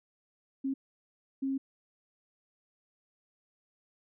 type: tone bursts at uneven times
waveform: sine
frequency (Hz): 270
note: C#4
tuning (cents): -45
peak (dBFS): -29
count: 2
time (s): 0.64-0.74 / 1.42-1.58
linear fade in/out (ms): 10
effects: none